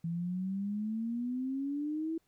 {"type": "exponential sweep", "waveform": "sine", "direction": "up", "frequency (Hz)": [164.81, 329.6], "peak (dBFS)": -32, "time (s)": [0.04, 2.18], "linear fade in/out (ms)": 5, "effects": ["pink hiss -75 dBFS RMS until 2.27 s"]}